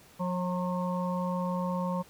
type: harmonic tone with a mistuned harmonic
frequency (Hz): 179.8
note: F#3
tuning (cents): -49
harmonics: 1 / 3 / 5 / 6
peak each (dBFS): -30 / -35 / -37 / -38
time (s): 0.19-2.03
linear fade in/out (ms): 20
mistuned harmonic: 5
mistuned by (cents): +32
effects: pink hiss -56 dBFS RMS until 2.09 s + high-pass 60 Hz 12 dB/octave